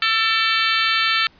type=harmonic tone with a mistuned harmonic; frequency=444.8 Hz; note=A4; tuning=19 cents sharp; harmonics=3 / 4 / 5 / 6 / 7 / 8 / 9 / 10; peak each=-22 / -23 / -24 / -25 / -25 / -26 / -27 / -27 dBFS; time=0.02-1.27 s; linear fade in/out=2 ms; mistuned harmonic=5; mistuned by=+43 cents; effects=pink hiss -52 dBFS RMS until 1.39 s + resampled to 11025 Hz